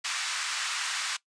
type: band-pass noise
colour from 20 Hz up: pink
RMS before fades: -32 dBFS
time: 0.04-1.17 s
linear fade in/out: 10 ms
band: 1200 to 8400 Hz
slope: 24 dB/octave
effects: noise-tail reverb RT60 0.1 s tail -19 dB re dry + resampled to 22050 Hz